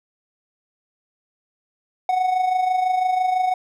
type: tone with amplitude modulation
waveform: triangle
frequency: 740 Hz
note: F#5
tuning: in tune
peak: -13 dBFS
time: 2.09-3.54 s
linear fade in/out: 2 ms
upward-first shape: sine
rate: 26 Hz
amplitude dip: 55%
effects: none